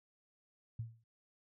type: tone with exponential decay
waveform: sine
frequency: 114 Hz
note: A#2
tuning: 38 cents flat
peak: -35 dBFS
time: 0.79-1.04 s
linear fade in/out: 5 ms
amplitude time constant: 54 ms
effects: none